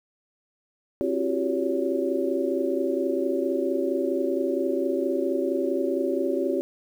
sine tone cluster, 267.9 / 339.3 / 369.9 / 394.3 / 564 Hz, C4 / F4 / F#4 / G4 / C#5, +41 / -50 / 0 / +10 / +30 cents, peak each -29 dBFS, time 1.01-6.61 s, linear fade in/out 0 ms, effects 9-bit

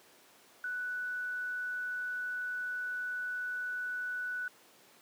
sine tone, 1484 Hz, F#6, 5 cents sharp, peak -34 dBFS, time 0.64-4.48 s, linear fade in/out 2 ms, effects pink hiss -60 dBFS RMS until 5.01 s + high-pass 300 Hz 12 dB/octave

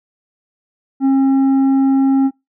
sine tone with tanh clipping, 269.7 Hz, C#4, 47 cents flat, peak -11 dBFS, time 1-2.31 s, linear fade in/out 50 ms, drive 6 dB, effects noise-tail reverb RT60 0.2 s tail -23 dB re dry

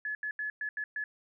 sine tone bursts at uneven times, 1709 Hz, G#6, 49 cents sharp, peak -32 dBFS, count 6, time 0.05-0.15 / 0.23-0.31 / 0.39-0.5 / 0.61-0.69 / 0.77-0.84 / 0.96-1.04 s, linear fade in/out 2 ms, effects none

